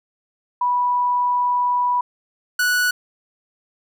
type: tone pair in turn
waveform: sine / 45% pulse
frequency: 982 / 1474.3 Hz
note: B5 / F#6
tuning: -10 / -7 cents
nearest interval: perfect fifth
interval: 703 cents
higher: second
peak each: -16 dBFS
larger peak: neither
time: 0.61-2.01 / 2.59-2.91 s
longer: first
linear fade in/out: 5 ms
effects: none